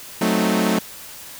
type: chord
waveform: sawtooth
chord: F# diminished seventh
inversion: none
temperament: equal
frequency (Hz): 185 / 220 / 261.6 / 311.1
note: F#3 / A3 / C4 / Eb4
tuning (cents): 0 / 0 / 0 / 0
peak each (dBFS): -18 / -16 / -22 / -21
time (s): 0.21-0.79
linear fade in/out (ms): 5
effects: white hiss -38 dBFS RMS until 1.39 s